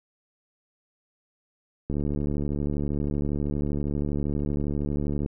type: click train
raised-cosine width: 3 ms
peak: -16 dBFS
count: 245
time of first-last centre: 1.9-5.261 s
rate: 72.6 Hz
effects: none